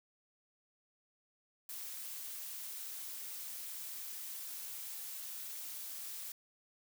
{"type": "noise with amplitude modulation", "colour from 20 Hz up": "blue", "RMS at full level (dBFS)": -43, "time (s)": [1.69, 6.32], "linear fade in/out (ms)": 2, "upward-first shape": "sine", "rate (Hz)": 218, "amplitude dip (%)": 40, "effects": []}